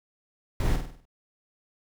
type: noise with echo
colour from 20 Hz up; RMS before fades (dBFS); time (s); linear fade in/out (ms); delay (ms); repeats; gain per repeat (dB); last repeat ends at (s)
brown; -25; 0.6-0.76; 2; 49; 6; -6; 1.054
effects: none